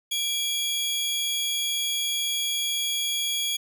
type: tone pair together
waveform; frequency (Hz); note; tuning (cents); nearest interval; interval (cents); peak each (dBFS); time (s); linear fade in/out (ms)
sawtooth; 2360 / 3334; D7 / G#7; +8 / +6; tritone; 598; -32 / -22; 0.11-3.57; 10
effects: none